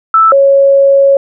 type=tone pair in turn; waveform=sine; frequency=1318.5 / 552.1 Hz; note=E6 / C#5; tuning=0 / -7 cents; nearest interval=octave + minor third; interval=1507 cents; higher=first; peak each=-3 dBFS; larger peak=neither; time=0.14-0.32 / 0.32-1.17 s; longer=second; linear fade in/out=2 ms; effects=none